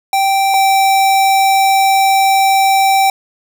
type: tone pair in turn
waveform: square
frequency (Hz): 781 / 777.6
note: G5 / G5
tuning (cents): -7 / -14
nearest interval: unison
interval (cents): 7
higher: first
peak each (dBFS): -11 / -9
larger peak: second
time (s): 0.13-0.54 / 0.54-3.1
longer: second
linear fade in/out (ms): 2
effects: none

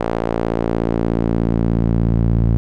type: tone with band-pass filter sweep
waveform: sawtooth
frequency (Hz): 56.8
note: A#1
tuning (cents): -44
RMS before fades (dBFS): -17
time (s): 0-2.57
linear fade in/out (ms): 0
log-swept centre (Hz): 610 to 120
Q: 0.97
effects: none

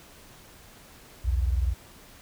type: tone pair together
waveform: sine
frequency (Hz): 60.6 / 80.89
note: B1 / E2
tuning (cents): -32 / -32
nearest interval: perfect fourth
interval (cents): 500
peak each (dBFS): -23 / -28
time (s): 1.24-1.74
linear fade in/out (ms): 20
effects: pink hiss -51 dBFS RMS until 2.21 s

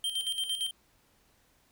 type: tone with tremolo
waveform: square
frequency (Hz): 3148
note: G7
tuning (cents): +7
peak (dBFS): -29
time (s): 0.04-0.71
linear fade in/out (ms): 2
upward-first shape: square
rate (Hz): 8.8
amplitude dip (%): 60
effects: pink hiss -67 dBFS RMS until 1.71 s

